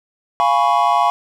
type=chord; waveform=triangle; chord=C# dominant seventh; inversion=first; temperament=equal; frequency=698.5 / 830.6 / 987.8 / 1108.7 Hz; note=E#5 / G#5 / B5 / C#6; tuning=0 / 0 / 0 / 0 cents; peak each=-16 dBFS; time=0.4-1.1 s; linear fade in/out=0 ms; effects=none